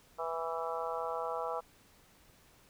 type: harmonic tone with a mistuned harmonic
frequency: 164.4 Hz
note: E3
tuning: 4 cents flat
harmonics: 3 / 4 / 5 / 6 / 7 / 8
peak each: -39 / -40 / -41 / -42 / -42 / -43 dBFS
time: 0.18-1.61 s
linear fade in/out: 20 ms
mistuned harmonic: 8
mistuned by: +19 cents
effects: pink hiss -63 dBFS RMS until 2.69 s